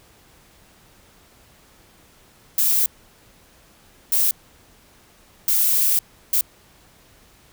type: noise bursts at uneven times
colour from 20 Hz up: violet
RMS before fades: -18 dBFS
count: 4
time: 2.58-2.86 / 4.12-4.31 / 5.48-5.99 / 6.33-6.41 s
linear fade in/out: 2 ms
effects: pink hiss -53 dBFS RMS until 7.52 s